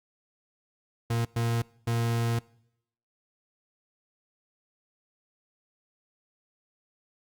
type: tone bursts at uneven times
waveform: 40% pulse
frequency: 116.54 Hz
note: A#2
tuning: in tune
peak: -24 dBFS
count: 3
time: 1.1-1.25 / 1.36-1.62 / 1.87-2.39 s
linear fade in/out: 5 ms
effects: noise-tail reverb RT60 0.8 s tail -24 dB re dry + Opus 48 kbps